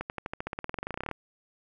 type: accelerating click train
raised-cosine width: 0.5 ms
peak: -18 dBFS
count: 23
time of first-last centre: 0.01-1.113 s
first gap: 89 ms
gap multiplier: 0.94
effects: none